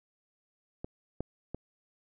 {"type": "clicks", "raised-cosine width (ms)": 2, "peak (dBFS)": [-24, -20, -23], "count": 3, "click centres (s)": [0.845, 1.206, 1.546], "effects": []}